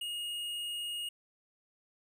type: tone with hard clipping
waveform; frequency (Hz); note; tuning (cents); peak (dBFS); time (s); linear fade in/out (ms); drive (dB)
sine; 2864; F7; +43; -37; 0.01-1.09; 5; 9
effects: none